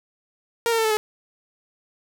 sawtooth tone with pitch steps, 466.2 / 456.1 / 446.2 / 436.5 / 427 Hz, A#4 / A#4 / A4 / A4 / G#4, 0 / -38 / +24 / -14 / +48 cents, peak -15 dBFS, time 0.66-0.97 s, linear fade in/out 0 ms, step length 62 ms, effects none

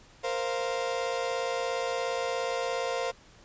35% pulse chord, Bb suspended second, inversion none, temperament equal with one note detuned, 466.2 / 523.3 / 696.4 Hz, Bb4 / C5 / F5, 0 / 0 / -5 cents, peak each -32 / -30 / -33 dBFS, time 0.23-3.12 s, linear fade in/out 20 ms, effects pink hiss -56 dBFS RMS until 3.44 s + resampled to 16000 Hz

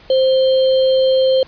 sine tone with sample-and-hold, 523.3 Hz, C5, in tune, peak -10 dBFS, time 0.1-1.43 s, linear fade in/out 2 ms, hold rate 3675 Hz, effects pink hiss -44 dBFS RMS until 1.47 s + resampled to 11025 Hz

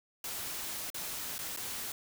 white noise with dropouts, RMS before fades -39 dBFS, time 0.24-1.92 s, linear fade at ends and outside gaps 2 ms, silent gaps 0.902-0.944 / 1.382-1.389 / 1.564-1.572 s, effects none

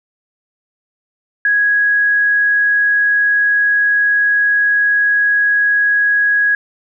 sine tone, 1661.2 Hz, G#6, in tune, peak -10 dBFS, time 1.45-6.55 s, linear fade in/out 2 ms, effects none

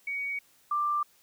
sine tone pair in turn, 2247 / 1182.8 Hz, C#7 / D6, +23 / +12 cents, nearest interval major seventh, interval 1111 cents, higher first, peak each -30 / -25 dBFS, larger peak second, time 0.07-0.39 / 0.71-1.03 s, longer neither, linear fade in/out 5 ms, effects white hiss -63 dBFS RMS until 1.22 s

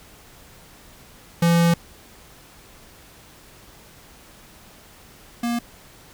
square tone pair in turn, 169.6 / 236.6 Hz, E3 / A#3, +50 / +26 cents, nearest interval tritone, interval 576 cents, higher second, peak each -15 / -22 dBFS, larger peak first, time 1.42-1.74 / 5.43-5.59 s, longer first, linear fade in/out 5 ms, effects pink hiss -48 dBFS RMS until 6.13 s

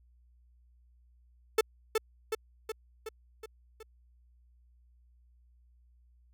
45% pulse tone with echo, 439.2 Hz, A4, 3 cents flat, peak -21 dBFS, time 1.58-1.61 s, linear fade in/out 5 ms, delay 370 ms, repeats 6, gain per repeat -4 dB, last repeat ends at 3.83 s, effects added 60 Hz sine -60 dBFS peak until 6.33 s

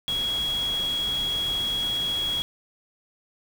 sine tone in noise, 3322 Hz, G#7, in tune, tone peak -24 dBFS, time 0.08-2.42 s, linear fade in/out 0 ms, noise pink, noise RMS -37 dBFS, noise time 0.08-2.42 s, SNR +10 dB, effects none

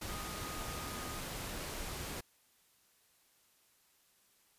sine tone in noise, 1240 Hz, D#6, 6 cents flat, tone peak -48 dBFS, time 0.08-1.19 s, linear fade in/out 10 ms, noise pink, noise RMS -42 dBFS, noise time 0.01-2.21 s, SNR -9 dB, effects white hiss -70 dBFS RMS until 4.58 s + resampled to 32000 Hz

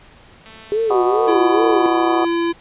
click train, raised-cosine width 0.2 ms, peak -24 dBFS, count 191, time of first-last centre 0.46-1.32 s, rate 221 Hz
sine tone with vibrato, 403.2 Hz, G4, 49 cents sharp, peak -15 dBFS, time 0.72-1.86 s, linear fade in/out 0 ms, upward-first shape sine, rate 2.4 Hz, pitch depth 210 cents each way
harmonic tone, 123.5 Hz, B2, in tune, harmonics 3 / 4 / 5 / 6 / 7 / 8 / 9 / 10, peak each -25 / -30 / -26 / -20 / -31 / -26 / -26 / -26 dBFS, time 0.9-2.25 s, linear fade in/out 5 ms
square tone, 338.3 Hz, E4, 45 cents sharp, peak -17 dBFS, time 1.27-2.53 s, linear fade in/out 20 ms
effects pink hiss -46 dBFS RMS until 2.6 s + resampled to 8000 Hz

